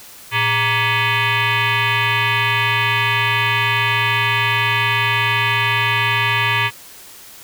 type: tone with frequency modulation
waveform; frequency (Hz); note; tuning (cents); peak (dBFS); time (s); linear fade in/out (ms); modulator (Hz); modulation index
sine; 409.2; G#4; -26; -14; 0.31-6.71; 50; 524; 5.2
effects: white hiss -40 dBFS RMS until 7.43 s